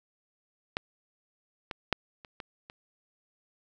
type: clicks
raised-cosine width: 0.3 ms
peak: -13 / -19 / -8 / -30 / -23 / -28 dBFS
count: 6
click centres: 0.769 / 1.712 / 1.927 / 2.248 / 2.402 / 2.699 s
effects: none